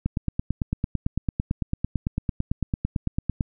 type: click train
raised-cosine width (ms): 5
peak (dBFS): -11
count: 31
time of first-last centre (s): 0.06-3.408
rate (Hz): 8.96
effects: none